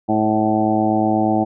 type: harmonic tone with a mistuned harmonic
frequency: 108.3 Hz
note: A2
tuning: 27 cents flat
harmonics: 1 / 2 / 3 / 4 / 5 / 6 / 7 / 8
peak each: -27 / -20 / -19 / -31 / -27 / -24 / -20 / -29 dBFS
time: 0.08-1.45 s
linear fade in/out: 20 ms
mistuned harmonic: 5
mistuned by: +27 cents
effects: none